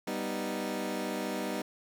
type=chord; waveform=20% pulse; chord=G augmented; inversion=none; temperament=equal; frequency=196 / 246.9 / 311.1 Hz; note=G3 / B3 / D#4; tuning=0 / 0 / 0 cents; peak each=-32 dBFS; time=0.07-1.62 s; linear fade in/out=5 ms; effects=none